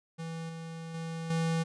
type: tone with level steps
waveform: square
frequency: 164 Hz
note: E3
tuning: 9 cents flat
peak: -37 / -40 / -36 / -28 dBFS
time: 0.18-1.64 s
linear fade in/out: 20 ms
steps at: 0.49 / 0.94 / 1.3 s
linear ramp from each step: 5 ms
effects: resampled to 22050 Hz